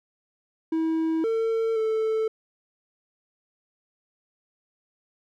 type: tone with pitch steps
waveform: triangle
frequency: 322.6 / 450.8 / 440.6 Hz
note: E4 / A4 / A4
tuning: -37 / +42 / +2 cents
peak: -20 dBFS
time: 0.72-2.28 s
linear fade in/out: 5 ms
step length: 520 ms
effects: none